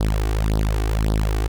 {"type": "tone with flanger", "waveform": "sawtooth", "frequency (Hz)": 53.1, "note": "G#1", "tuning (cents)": 39, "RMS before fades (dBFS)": -20, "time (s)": [0, 1.48], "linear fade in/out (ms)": 10, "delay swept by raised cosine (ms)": [0.2, 2.7], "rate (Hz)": 1.8, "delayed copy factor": 0.9, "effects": []}